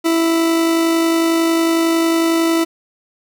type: tone with amplitude modulation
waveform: 40% pulse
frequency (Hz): 330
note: E4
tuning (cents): +2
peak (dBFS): -11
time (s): 0.04-2.65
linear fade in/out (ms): 20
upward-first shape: sine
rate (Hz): 51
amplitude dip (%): 25
effects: none